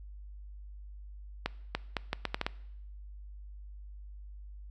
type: accelerating click train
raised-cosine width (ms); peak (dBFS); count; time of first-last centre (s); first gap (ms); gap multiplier
0.3; -14; 8; 1.46-2.465; 290; 0.75
effects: noise-tail reverb RT60 0.8 s tail -21 dB re dry + added 50 Hz sine -44 dBFS peak until 4.7 s